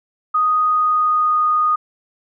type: tone with pitch glide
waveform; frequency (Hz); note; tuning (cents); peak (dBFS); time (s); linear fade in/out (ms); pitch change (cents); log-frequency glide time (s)
sine; 1244.5 to 1234.5; D#6 to D#6; 0 to -14; -13; 0.34-1.76; 10; -14; 0.61-1.45
effects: none